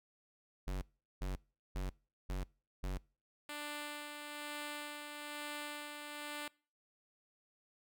square tone bursts, 46.77 Hz, F#1, 19 cents sharp, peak -37 dBFS, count 5, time 0.67-2.98 s, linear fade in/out 10 ms, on 150 ms, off 390 ms
5% pulse tone with tremolo, 295 Hz, D4, 8 cents sharp, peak -30 dBFS, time 3.49-6.48 s, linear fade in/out 2 ms, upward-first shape sine, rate 1.1 Hz, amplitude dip 40%
effects noise-tail reverb RT60 0.4 s tail -25 dB re dry

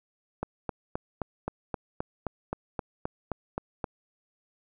click train, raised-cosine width 1 ms, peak -16 dBFS, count 14, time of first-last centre 0.43-3.842 s, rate 3.81 Hz, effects none

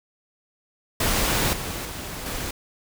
pink noise with level steps, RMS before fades -22 / -31 / -34 / -30 dBFS, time 1-2.51 s, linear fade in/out 5 ms, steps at 1.53 / 1.85 / 2.26 s, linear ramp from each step 2 ms, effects none

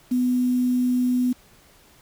sine tone with quantisation, 249.5 Hz, B3, 18 cents sharp, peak -18 dBFS, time 0.11-1.33 s, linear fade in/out 10 ms, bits 7, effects pink hiss -54 dBFS RMS until 2.01 s

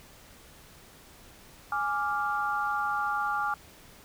sine chord, D diminished, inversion second, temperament equal, 830.6 / 1174.7 / 1396.9 Hz, Ab5 / D6 / F6, 0 / 0 / 0 cents, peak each -31 dBFS, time 1.72-3.54 s, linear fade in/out 2 ms, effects pink hiss -53 dBFS RMS until 4.04 s

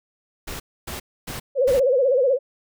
pink noise bursts, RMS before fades -32 dBFS, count 4, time 0.47-1.8 s, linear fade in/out 10 ms, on 130 ms, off 270 ms
sine tone with vibrato, 523.3 Hz, C5, in tune, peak -15 dBFS, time 1.55-2.39 s, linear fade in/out 50 ms, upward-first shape sine, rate 16 Hz, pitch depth 130 cents each way
effects none

